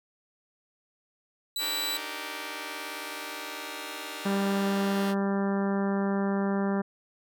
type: tone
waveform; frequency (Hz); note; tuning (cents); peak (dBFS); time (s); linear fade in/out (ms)
sawtooth; 3951; B7; 0; -26; 1.56-1.97; 2
type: chord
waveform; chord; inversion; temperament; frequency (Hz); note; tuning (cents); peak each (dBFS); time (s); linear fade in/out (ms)
5% pulse; Eb major seventh; third; just; 291.7 / 311.1 / 388.9 / 466.7; D4 / Eb4 / G4 / Bb4; -12 / 0 / -14 / +2; -30; 1.58-5.15; 50
type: harmonic tone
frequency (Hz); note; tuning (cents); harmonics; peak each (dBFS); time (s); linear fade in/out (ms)
197.5; G3; +13; 1 / 2 / 3 / 4 / 5 / 6 / 7 / 8 / 9; -26 / -32 / -36 / -38 / -40 / -42 / -43 / -44 / -45; 4.25-6.82; 10
effects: none